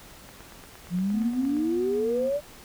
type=click train; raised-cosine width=0.5 ms; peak=-31 dBFS; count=12; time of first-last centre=0.29-1.568 s; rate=8.61 Hz
type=exponential sweep; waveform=sine; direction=up; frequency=171.3 to 599 Hz; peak=-23 dBFS; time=0.9-2.41 s; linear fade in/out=50 ms
type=tone with vibrato; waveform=triangle; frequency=242.3 Hz; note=B3; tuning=33 cents flat; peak=-30 dBFS; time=1.11-2.31 s; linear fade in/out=50 ms; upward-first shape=sine; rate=1.7 Hz; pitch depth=31 cents each way
effects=pink hiss -48 dBFS RMS until 2.64 s